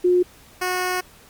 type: tone pair in turn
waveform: sine / 10% pulse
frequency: 358.9 / 365 Hz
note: F4 / F#4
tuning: +47 / -24 cents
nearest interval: unison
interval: 29 cents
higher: second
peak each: -13 dBFS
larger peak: neither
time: 0.04-0.23 / 0.61-1.01 s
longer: second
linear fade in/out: 10 ms
effects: pink hiss -49 dBFS RMS until 1.29 s + MP3 96 kbps